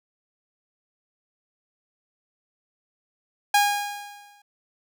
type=tone with exponential decay; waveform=sawtooth; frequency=818 Hz; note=G#5; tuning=26 cents flat; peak=-11 dBFS; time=3.54-4.42 s; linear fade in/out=5 ms; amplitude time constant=190 ms; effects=none